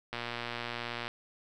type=click train; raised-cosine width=0.3 ms; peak=-20 dBFS; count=114; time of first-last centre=0.13-1.08 s; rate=119 Hz; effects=none